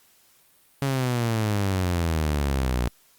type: exponential sweep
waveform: sawtooth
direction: down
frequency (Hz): 139.7 to 59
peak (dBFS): -18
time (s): 0.82-2.88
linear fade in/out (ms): 0
effects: white hiss -59 dBFS RMS until 3.18 s + Opus 48 kbps